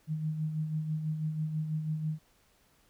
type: tone with tremolo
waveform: sine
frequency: 155.56 Hz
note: D#3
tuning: in tune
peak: -28 dBFS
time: 0.07-2.19 s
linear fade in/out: 50 ms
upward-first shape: sine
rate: 6.1 Hz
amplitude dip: 50%
effects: pink hiss -67 dBFS RMS until 2.89 s